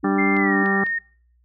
sine tone with vibrato, 293.7 Hz, D4, in tune, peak -21 dBFS, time 0.03-0.64 s, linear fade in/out 10 ms, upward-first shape square, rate 3.2 Hz, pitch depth 8 cents each way
harmonic tone, 196 Hz, G3, in tune, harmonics 1 / 2 / 3 / 4 / 5 / 6 / 7 / 8 / 9, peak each -22 / -25 / -38 / -27 / -39 / -29 / -33 / -42 / -33 dBFS, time 0.04-0.84 s, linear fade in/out 5 ms
sine tone with pitch glide, 2093 to 1843.2 Hz, C7 to A#6, 0 to -20 cents, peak -21 dBFS, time 0.18-0.99 s, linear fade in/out 10 ms, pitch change -220 cents, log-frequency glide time 0.36-0.56 s
clicks, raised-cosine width 0.3 ms, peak -23 dBFS, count 3, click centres 0.367 / 0.66 / 0.865 s
effects noise-tail reverb RT60 0.5 s tail -25 dB re dry + added 60 Hz sine -57 dBFS peak until 1.44 s

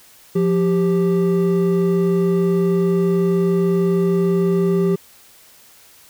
triangle tone pair together, 175.06 / 393 Hz, F3 / G4, +4 / +4 cents, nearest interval octave + major second, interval 1400 cents, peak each -15 dBFS, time 0.35-4.96 s, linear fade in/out 10 ms, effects white hiss -48 dBFS RMS until 6.09 s

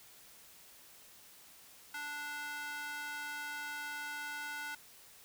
square tone with high-pass filter, 293.7 Hz, D4, in tune, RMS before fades -42 dBFS, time 1.94-4.75 s, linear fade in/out 5 ms, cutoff 1300 Hz, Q 2.7, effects white hiss -58 dBFS RMS until 5.24 s

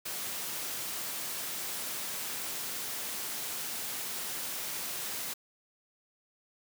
white high-pass noise, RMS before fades -37 dBFS, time 0.05-5.34 s, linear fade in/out 10 ms, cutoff 120 Hz, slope 12 dB/octave, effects none

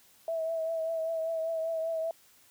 sine tone with vibrato, 651 Hz, E5, 22 cents flat, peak -29 dBFS, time 0.28-2.11 s, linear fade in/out 2 ms, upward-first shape triangle, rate 5.1 Hz, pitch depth 35 cents each way, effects white hiss -61 dBFS RMS until 2.5 s

